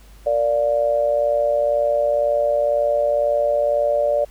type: tone with amplitude modulation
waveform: sine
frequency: 583 Hz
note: D5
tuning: 13 cents flat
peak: -12 dBFS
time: 0.26-4.25 s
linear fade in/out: 10 ms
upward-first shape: sine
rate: 122 Hz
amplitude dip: 75%
effects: added 50 Hz sine -43 dBFS peak until 4.3 s + pink hiss -52 dBFS RMS until 4.3 s